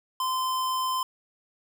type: tone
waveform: square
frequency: 1032 Hz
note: C6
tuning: 24 cents flat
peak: -26 dBFS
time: 0.2-1.03 s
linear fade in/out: 2 ms
effects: none